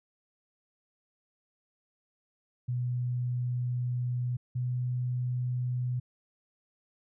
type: tone pair in turn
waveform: sine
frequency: 123.47 / 124.54 Hz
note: B2 / B2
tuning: 0 / +15 cents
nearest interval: unison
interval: 15 cents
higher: second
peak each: -28 dBFS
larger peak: neither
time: 2.68-4.37 / 4.55-6 s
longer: first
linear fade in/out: 10 ms
effects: none